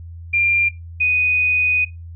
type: tone pair in turn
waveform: sine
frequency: 2389 / 2488 Hz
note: D7 / D#7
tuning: +29 / -1 cents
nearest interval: minor second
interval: 70 cents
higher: second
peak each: -14 dBFS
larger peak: neither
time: 0.33-0.69 / 1-1.85 s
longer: second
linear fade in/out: 10 ms
effects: noise-tail reverb RT60 0.2 s tail -18 dB re dry + added 84 Hz sine -32 dBFS peak until 2.15 s